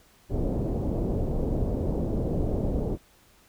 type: low-pass noise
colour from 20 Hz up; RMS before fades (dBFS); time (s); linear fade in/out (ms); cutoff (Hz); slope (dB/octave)
pink; -27; 0.29-2.98; 50; 570; 24
effects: pink hiss -59 dBFS RMS until 3.48 s